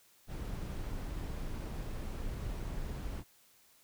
brown noise, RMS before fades -39 dBFS, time 0.27-3.24 s, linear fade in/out 50 ms, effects white hiss -65 dBFS RMS until 3.83 s

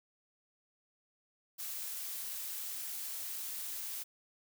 blue noise with high-pass filter sweep, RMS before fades -41 dBFS, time 1.58-4.04 s, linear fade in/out 20 ms, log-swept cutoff 330 to 200 Hz, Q 0.76, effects none

